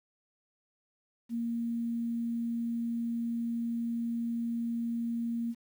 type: tone with quantisation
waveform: sine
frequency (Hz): 233.1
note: A#3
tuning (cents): 0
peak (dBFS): -30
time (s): 1.29-5.55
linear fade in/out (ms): 50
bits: 10
effects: none